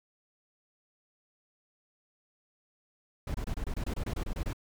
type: noise bursts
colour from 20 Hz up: brown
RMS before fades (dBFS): -33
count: 13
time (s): 3.27-4.532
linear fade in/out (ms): 5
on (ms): 74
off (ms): 25
effects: none